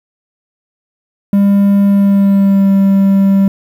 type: tone with pitch glide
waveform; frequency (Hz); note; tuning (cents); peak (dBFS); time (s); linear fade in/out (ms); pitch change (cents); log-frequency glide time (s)
triangle; 200 to 195.66; G3 to G3; +35 to -3; -4; 1.33-3.48; 2; -38; 1.87-2.7
effects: 7-bit